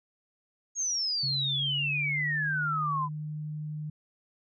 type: exponential sweep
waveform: sine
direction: down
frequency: 6645 to 987.8 Hz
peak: -27 dBFS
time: 0.75-3.09 s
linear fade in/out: 50 ms
type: tone with pitch glide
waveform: sine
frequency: 137.8 to 152.02 Hz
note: C#3 to D#3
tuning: -10 to -40 cents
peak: -33 dBFS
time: 1.23-3.9 s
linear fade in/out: 5 ms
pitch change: +170 cents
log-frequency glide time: 1.5-2.37 s
effects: none